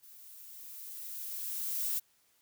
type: noise with level ramp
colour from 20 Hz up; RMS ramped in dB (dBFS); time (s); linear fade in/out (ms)
violet; -55 to -32; 0.02-2; 20
effects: white hiss -70 dBFS RMS until 2.41 s